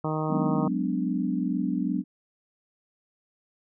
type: harmonic tone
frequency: 155.56 Hz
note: D#3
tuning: in tune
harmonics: 1 / 2 / 3 / 4 / 5 / 6 / 7 / 8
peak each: -29 / -32 / -34 / -35 / -36 / -37 / -37 / -38 dBFS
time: 0.04-0.68 s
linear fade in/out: 5 ms
type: chord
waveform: sine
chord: G# half-diminished seventh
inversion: third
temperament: equal with one note detuned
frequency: 185 / 207.7 / 251 / 293.7 Hz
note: F#3 / G#3 / B3 / D4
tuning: 0 / 0 / +28 / 0 cents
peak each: -29 / -32 / -29 / -30 dBFS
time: 0.28-2.04 s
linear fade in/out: 50 ms
effects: none